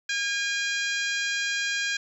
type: harmonic tone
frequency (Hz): 812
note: G#5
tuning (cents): -39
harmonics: 2 / 3 / 4 / 5 / 6 / 7 / 8 / 9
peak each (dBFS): -28 / -32 / -34 / -36 / -38 / -39 / -40 / -41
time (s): 0.09-1.97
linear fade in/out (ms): 5
effects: 10-bit